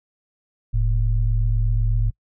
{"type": "tone pair together", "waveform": "sine", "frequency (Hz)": [41.95, 110], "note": ["E1", "A2"], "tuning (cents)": [31, 0], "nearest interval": "octave + perfect fourth", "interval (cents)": 1669, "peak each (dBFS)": [-18, -21], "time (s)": [0.73, 2.11], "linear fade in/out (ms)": 20, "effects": ["noise-tail reverb RT60 0.1 s tail -26 dB re dry"]}